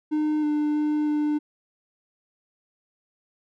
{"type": "tone with pitch steps", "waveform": "triangle", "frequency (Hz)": [304.6, 298.9, 300.7, 298.8], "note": ["D#4", "D4", "D4", "D4"], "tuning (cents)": [-37, 31, 41, 30], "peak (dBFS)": -19, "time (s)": [0.11, 1.39], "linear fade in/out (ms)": 20, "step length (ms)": 320, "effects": []}